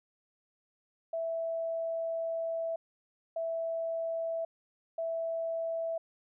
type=tone bursts at uneven times; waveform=sine; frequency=659 Hz; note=E5; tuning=1 cent flat; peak=-31 dBFS; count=3; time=1.13-2.76 / 3.36-4.45 / 4.98-5.98 s; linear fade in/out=5 ms; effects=none